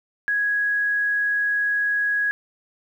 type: tone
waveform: sine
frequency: 1663 Hz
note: G#6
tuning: 2 cents sharp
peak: -19 dBFS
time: 0.28-2.31 s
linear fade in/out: 0 ms
effects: 9-bit